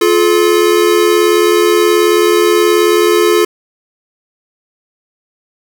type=tone pair together; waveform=square; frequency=349.7 / 428.4 Hz; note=F4 / A4; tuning=+2 / -46 cents; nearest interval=major third; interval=352 cents; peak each=-11 dBFS; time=0.01-3.45 s; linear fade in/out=5 ms; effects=none